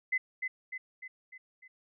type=tone with echo; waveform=sine; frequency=2035 Hz; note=C7; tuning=49 cents flat; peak=-26 dBFS; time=0.12-0.18 s; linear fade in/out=10 ms; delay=300 ms; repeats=5; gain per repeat=-5 dB; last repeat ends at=1.68 s; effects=none